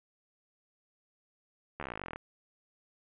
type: slowing click train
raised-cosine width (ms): 0.5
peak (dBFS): -23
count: 20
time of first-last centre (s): 1.8-2.16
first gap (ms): 13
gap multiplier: 1.04
effects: resampled to 8000 Hz + 9-bit